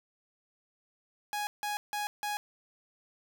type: tone bursts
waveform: sawtooth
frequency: 830.6 Hz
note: G#5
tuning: in tune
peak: -28 dBFS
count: 4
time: 1.33-2.37 s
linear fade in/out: 0 ms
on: 140 ms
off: 160 ms
effects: none